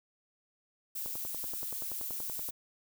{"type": "noise", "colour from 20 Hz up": "violet", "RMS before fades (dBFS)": -38, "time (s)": [0.95, 2.51], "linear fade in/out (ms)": 10}
{"type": "click train", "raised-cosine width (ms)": 1, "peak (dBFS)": -31, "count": 16, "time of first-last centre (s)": [1.06, 2.489], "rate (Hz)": 10.5}
{"effects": []}